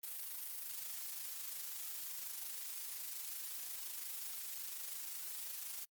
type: noise with amplitude modulation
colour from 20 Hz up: blue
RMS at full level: -43 dBFS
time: 0.03-5.85 s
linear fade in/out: 5 ms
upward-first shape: sine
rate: 25.6 Hz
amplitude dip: 45%
effects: noise-tail reverb RT60 0.1 s tail -25 dB re dry + Opus 32 kbps